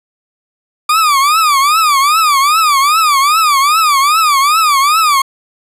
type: tone with vibrato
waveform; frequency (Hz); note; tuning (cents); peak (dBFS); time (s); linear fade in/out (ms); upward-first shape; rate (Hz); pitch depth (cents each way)
40% pulse; 1192; D6; +25; -7; 0.89-5.22; 5; triangle; 2.5; 200
effects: resampled to 32000 Hz + 7-bit